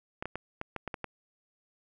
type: clicks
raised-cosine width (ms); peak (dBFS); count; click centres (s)
0.5; -20; 8; 0.225 / 0.256 / 0.356 / 0.614 / 0.763 / 0.877 / 0.942 / 1.043
effects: none